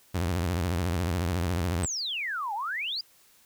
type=tone with vibrato; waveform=sawtooth; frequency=87.4 Hz; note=F2; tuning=2 cents sharp; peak=-22 dBFS; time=0.14-1.86 s; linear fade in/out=10 ms; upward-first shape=sine; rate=14 Hz; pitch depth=160 cents each way
type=exponential two-way sweep; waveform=sine; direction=down then up; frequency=8372 to 784 to 5000 Hz; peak=-29 dBFS; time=1.83-3.01 s; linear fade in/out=5 ms; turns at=2.54 s
effects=white hiss -60 dBFS RMS until 3.45 s